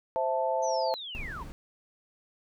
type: chord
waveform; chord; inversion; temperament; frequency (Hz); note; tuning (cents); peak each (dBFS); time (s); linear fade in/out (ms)
sine; A minor; first; equal; 523.3 / 659.3 / 880; C5 / E5 / A5; 0 / 0 / 0; -30; 0.16-0.94; 0
type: linear sweep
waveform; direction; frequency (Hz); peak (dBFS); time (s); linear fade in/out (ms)
sine; down; 6272 to 829; -37; 0.62-1.44; 20
type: noise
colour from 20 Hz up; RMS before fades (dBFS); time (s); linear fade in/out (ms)
brown; -40; 1.15-1.52; 0
effects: none